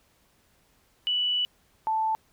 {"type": "tone pair in turn", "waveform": "sine", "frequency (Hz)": [2960, 880], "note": ["F#7", "A5"], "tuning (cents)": [0, 0], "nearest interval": "octave + major sixth", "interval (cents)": 2100, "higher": "first", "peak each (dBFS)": -23, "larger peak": "neither", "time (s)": [[1.07, 1.45], [1.87, 2.15]], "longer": "first", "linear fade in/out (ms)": 0, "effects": ["pink hiss -65 dBFS RMS until 2.32 s"]}